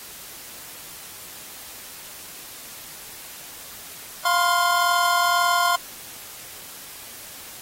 square tone cluster, 699 / 1024 / 1066 / 1411 Hz, F5 / C6 / C6 / F6, +1 / -38 / +32 / +17 cents, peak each -24 dBFS, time 4.25-5.76 s, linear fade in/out 5 ms, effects white hiss -40 dBFS RMS until 7.61 s + AAC 48 kbps

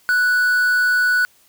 triangle tone with quantisation, 1480 Hz, F#6, in tune, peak -12 dBFS, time 0.09-1.25 s, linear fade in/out 0 ms, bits 5, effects white hiss -55 dBFS RMS until 1.48 s

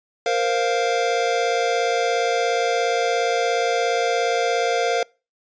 square chord, Bb suspended second, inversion none, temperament equal, 466.2 / 523.3 / 698.5 Hz, Bb4 / C5 / F5, 0 / 0 / 0 cents, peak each -23 / -26 / -23 dBFS, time 0.26-5.03 s, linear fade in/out 2 ms, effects noise-tail reverb RT60 0.3 s tail -25 dB re dry + resampled to 16000 Hz

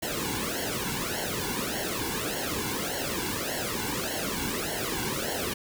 pink noise with flanger, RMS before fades -31 dBFS, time 0.02-5.54 s, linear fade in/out 10 ms, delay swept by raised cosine 0.81 to 1.63 ms, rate 1.7 Hz, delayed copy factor -0.9, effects none

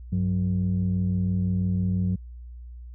sine tone pair together, 96.89 / 182.9 Hz, G2 / F#3, -20 / -20 cents, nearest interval major seventh, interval 1100 cents, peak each -23 dBFS, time 0.12-2.16 s, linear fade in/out 10 ms, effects tanh soft clip ceiling -17 dBFS + added 60 Hz sine -38 dBFS peak until 2.94 s

